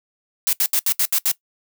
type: noise bursts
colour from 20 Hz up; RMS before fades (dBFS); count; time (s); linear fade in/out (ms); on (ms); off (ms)
blue; -18; 7; 0.47-1.315; 0; 59; 72
effects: noise-tail reverb RT60 0.1 s tail -19 dB re dry